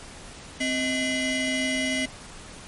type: ring-modulated tone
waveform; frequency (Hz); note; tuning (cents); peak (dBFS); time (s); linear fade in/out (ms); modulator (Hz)
30% pulse; 889; A5; +18; -18; 0.6-2.06; 10; 1150
effects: pink hiss -43 dBFS RMS until 2.67 s + MP3 48 kbps